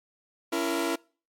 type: chord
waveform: sawtooth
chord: A# diminished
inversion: first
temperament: just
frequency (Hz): 279.7 / 335.6 / 466.2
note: C#4 / E4 / A#4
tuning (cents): +16 / +31 / 0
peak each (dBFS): -28 / -24 / -29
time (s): 0.52-0.96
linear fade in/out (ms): 10
effects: noise-tail reverb RT60 0.4 s tail -25 dB re dry + MP3 64 kbps